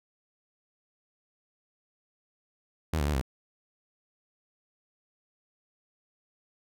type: tone with pitch steps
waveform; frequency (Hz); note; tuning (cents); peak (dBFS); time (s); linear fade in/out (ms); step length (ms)
sawtooth; 79.7 / 71.3 / 75.1 / 65.4; D#2 / C#2 / D2 / C2; +42 / +49 / +39 / 0; -22; 2.93-3.214; 5; 71
effects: none